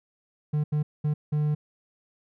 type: tone bursts at uneven times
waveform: triangle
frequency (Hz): 150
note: D3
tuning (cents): +37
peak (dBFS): -20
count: 4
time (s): 0.53-0.64 / 0.72-0.83 / 1.04-1.14 / 1.32-1.55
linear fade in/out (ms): 10
effects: none